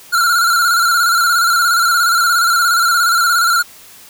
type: tone with vibrato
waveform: square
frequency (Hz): 1396.9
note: F6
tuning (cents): 0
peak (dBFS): -11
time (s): 0.12-3.63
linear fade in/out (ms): 20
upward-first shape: square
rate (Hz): 17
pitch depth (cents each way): 50
effects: white hiss -40 dBFS RMS until 4.09 s